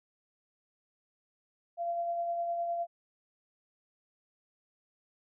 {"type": "tone with tremolo", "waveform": "sine", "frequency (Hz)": 686, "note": "F5", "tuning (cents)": -31, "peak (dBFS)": -29, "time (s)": [1.77, 2.87], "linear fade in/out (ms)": 50, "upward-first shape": "sine", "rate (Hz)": 9.8, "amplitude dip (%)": 30, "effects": []}